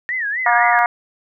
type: tone with vibrato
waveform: sine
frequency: 1827 Hz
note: A#6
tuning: 35 cents flat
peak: -19 dBFS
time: 0.09-0.79 s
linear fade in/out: 0 ms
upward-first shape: sine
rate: 3.9 Hz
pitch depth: 200 cents each way
type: harmonic tone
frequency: 238.6 Hz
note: A#3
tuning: 41 cents sharp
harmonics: 3 / 4 / 5 / 6 / 7 / 8 / 9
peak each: -16 / -18 / -20 / -22 / -23 / -24 / -25 dBFS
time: 0.46-0.86 s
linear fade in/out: 2 ms
effects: none